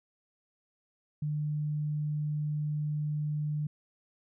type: tone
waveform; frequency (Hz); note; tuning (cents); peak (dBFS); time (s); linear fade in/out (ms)
sine; 150; D3; +37; -29; 1.22-3.67; 5
effects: none